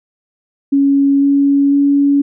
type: tone with pitch steps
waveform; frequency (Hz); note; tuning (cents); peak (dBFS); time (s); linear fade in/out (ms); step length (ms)
sine; 278.2 / 280.3 / 282.4; C#4 / C#4 / C#4; +6 / +19 / +32; -8; 0.72-2.22; 10; 500
effects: none